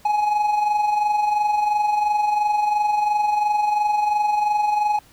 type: tone with amplitude modulation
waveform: triangle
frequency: 838 Hz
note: G#5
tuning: 15 cents sharp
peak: -13 dBFS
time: 0.05-4.99 s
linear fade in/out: 5 ms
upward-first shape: sine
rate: 22.9 Hz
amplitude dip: 50%
effects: pink hiss -52 dBFS RMS until 5.12 s